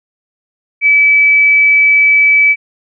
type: tone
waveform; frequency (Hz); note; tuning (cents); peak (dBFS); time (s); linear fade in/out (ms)
sine; 2298; D7; -38; -5; 0.81-2.56; 50
effects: none